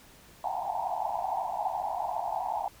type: band-pass noise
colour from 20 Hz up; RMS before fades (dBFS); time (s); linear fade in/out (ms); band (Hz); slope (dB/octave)
pink; -32; 0.44-2.68; 2; 680 to 940; 96
effects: pink hiss -55 dBFS RMS until 2.8 s